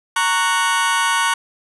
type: chord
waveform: sawtooth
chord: F# major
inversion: first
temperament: just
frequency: 925 / 1110 / 1480 Hz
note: A#5 / C#6 / F#6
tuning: -14 / +2 / 0 cents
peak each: -16 dBFS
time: 0.16-1.34 s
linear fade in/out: 5 ms
effects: resampled to 24000 Hz + 8-bit